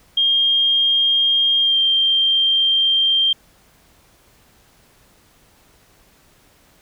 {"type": "tone with pitch glide", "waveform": "sine", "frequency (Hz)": [3220, 3172], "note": ["G7", "G7"], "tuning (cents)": [46, 20], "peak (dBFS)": -13, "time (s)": [0.17, 3.33], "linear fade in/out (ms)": 5, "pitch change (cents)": -26, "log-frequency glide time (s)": [1.6, 1.78], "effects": ["pink hiss -54 dBFS RMS until 6.81 s"]}